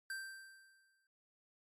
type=tone with exponential decay; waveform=square; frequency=1568 Hz; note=G6; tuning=in tune; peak=-40 dBFS; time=0.1-1.07 s; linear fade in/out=2 ms; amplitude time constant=210 ms; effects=MP3 64 kbps